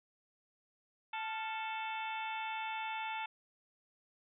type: harmonic tone with a mistuned harmonic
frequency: 440.3 Hz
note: A4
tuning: 1 cent sharp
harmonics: 2 / 3 / 4 / 5 / 6 / 7 / 8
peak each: -39 / -47 / -51 / -46 / -45 / -54 / -51 dBFS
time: 1.13-3.26 s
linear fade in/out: 5 ms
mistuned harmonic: 3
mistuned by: +91 cents
effects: none